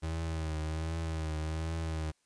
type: tone with vibrato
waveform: 35% pulse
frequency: 79.7 Hz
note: D#2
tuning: 42 cents sharp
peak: -31 dBFS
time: 0.02-2.12 s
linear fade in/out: 20 ms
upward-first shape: triangle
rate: 1.3 Hz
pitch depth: 51 cents each way
effects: white hiss -74 dBFS RMS until 2.25 s + resampled to 22050 Hz